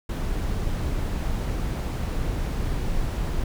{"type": "noise", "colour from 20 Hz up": "brown", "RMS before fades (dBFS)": -26, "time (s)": [0.09, 3.44], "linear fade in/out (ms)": 5, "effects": []}